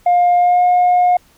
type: tone with pitch glide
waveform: sine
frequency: 708 to 717.5 Hz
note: F5 to F5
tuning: +23 to +47 cents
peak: -7 dBFS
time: 0.06-1.17 s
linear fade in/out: 5 ms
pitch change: +24 cents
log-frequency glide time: 0.37-0.63 s
effects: tanh soft clip ceiling -7 dBFS + pink hiss -52 dBFS RMS until 1.37 s